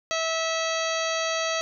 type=harmonic tone; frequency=650 Hz; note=E5; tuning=24 cents flat; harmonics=1 / 2 / 3 / 4 / 5 / 6 / 7 / 9 / 10; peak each=-28 / -31 / -33 / -34 / -35 / -36 / -36 / -38 / -38 dBFS; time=0.11-1.61 s; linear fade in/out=0 ms; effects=none